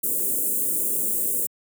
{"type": "band-stop noise", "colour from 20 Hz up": "white", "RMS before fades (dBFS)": -24, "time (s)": [0.03, 1.47], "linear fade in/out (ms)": 10, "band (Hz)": [520, 7800], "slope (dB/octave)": 48, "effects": ["high-pass 200 Hz 12 dB/octave"]}